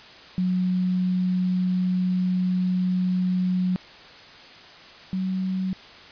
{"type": "tone pair in turn", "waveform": "sine", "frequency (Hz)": [182.9, 187.5], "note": ["F#3", "F#3"], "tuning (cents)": [-20, 23], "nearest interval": "unison", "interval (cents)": 43, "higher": "second", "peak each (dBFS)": [-20, -23], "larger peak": "first", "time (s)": [[0.38, 3.76], [5.13, 5.73]], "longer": "first", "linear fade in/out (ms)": 0, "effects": ["white hiss -45 dBFS RMS until 6.11 s", "resampled to 11025 Hz"]}